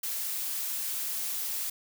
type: noise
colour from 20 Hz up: blue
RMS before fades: -33 dBFS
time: 0.03-1.7 s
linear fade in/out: 5 ms
effects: none